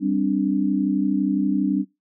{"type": "chord", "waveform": "sine", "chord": "G suspended fourth", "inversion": "none", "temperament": "equal", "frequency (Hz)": [196, 261.6, 293.7], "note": ["G3", "C4", "D4"], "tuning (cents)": [0, 0, 0], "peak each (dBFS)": [-23, -24, -21], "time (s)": [0, 1.85], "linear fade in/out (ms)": 50, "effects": ["noise-tail reverb RT60 0.2 s tail -21 dB re dry"]}